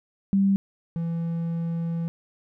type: tone pair in turn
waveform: sine / triangle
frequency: 196 / 167.15 Hz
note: G3 / E3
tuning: 0 / +24 cents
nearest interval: minor third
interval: 276 cents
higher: first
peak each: -17 / -23 dBFS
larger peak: first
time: 0.33-0.56 / 0.96-2.08 s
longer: second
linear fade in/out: 0 ms
effects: none